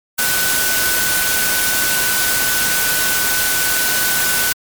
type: tone in noise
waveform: sine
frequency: 1500 Hz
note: F#6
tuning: 23 cents sharp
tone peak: -20 dBFS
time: 0.18-4.53 s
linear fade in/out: 10 ms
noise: white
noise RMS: -17 dBFS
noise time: 0.18-4.53 s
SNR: -6 dB
effects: MP3 96 kbps